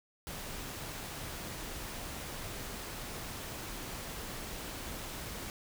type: noise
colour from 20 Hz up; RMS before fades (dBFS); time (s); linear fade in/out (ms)
pink; -42; 0.27-5.5; 0
effects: none